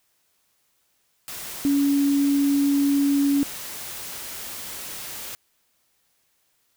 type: tone in noise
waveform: sine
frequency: 281.7 Hz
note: C#4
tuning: 28 cents sharp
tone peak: -17 dBFS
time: 1.65-3.43 s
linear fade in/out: 0 ms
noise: white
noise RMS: -35 dBFS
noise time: 1.28-5.35 s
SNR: +15 dB
effects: white hiss -68 dBFS RMS until 6.76 s